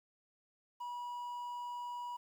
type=tone with quantisation; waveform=triangle; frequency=970 Hz; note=B5; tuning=31 cents flat; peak=-38 dBFS; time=0.8-2.17 s; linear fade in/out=10 ms; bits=11; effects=none